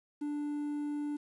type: tone with quantisation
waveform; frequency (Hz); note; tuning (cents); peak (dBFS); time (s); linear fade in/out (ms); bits
triangle; 293.7; D4; 0; -31; 0.21-1.17; 10; 10
effects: resampled to 24000 Hz